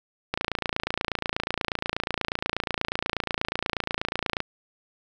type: click train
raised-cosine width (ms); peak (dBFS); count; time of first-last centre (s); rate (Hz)
0.3; -9; 116; 0.34-4.404; 28.3
effects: none